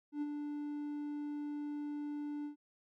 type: tone with ADSR envelope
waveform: triangle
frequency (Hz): 293.7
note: D4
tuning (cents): 0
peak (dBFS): -31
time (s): 0.12-2.56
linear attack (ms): 97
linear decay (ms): 37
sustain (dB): -5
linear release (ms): 110
effects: none